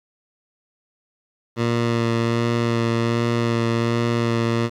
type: tone with vibrato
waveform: 15% pulse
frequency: 116.8 Hz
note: A#2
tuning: 4 cents sharp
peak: -12 dBFS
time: 1.56-4.7 s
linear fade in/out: 50 ms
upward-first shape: sine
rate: 1.3 Hz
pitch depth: 16 cents each way
effects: low-pass 5000 Hz 12 dB/octave + 8-bit